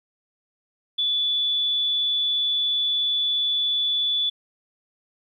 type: tone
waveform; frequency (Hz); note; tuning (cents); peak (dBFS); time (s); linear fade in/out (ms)
sine; 3457; A7; -31; -20; 0.98-4.3; 10
effects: 10-bit